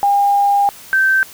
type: tone pair in turn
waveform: sine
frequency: 806 / 1553.5 Hz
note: G5 / G6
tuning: +48 / -16 cents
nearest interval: major seventh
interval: 1136 cents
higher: second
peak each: -10 dBFS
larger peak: neither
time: 0.03-0.69 / 0.93-1.23 s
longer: first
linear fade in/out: 0 ms
effects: white hiss -38 dBFS RMS until 1.33 s